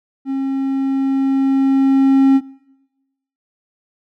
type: tone with level ramp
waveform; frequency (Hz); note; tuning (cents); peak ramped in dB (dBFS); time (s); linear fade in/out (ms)
triangle; 270; C#4; -45; -16 to -5; 0.25-2.41; 50
effects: noise-tail reverb RT60 1.0 s tail -23 dB re dry